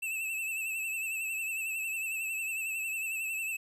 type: tone with vibrato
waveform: square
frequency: 2637 Hz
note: E7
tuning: in tune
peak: -33 dBFS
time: 0.02-3.57 s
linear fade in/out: 10 ms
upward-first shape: triangle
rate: 11 Hz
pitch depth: 61 cents each way
effects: 11-bit